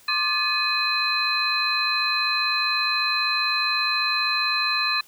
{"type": "tone cluster", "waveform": "sine", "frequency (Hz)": [1075, 1190, 1724, 2511, 4074], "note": ["C6", "D6", "A6", "D#7", "C8"], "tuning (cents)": [47, 22, -36, 15, -47], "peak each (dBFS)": [-32, -28, -28, -26, -24], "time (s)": [0.08, 5.01], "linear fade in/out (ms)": 5, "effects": ["white hiss -53 dBFS RMS until 5.07 s"]}